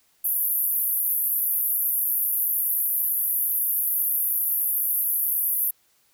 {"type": "band-pass noise", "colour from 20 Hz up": "pink", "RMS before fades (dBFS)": -24, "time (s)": [0.24, 5.71], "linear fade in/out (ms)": 10, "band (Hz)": [11000, 15000], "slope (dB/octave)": 96, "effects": ["white hiss -64 dBFS RMS until 6.13 s"]}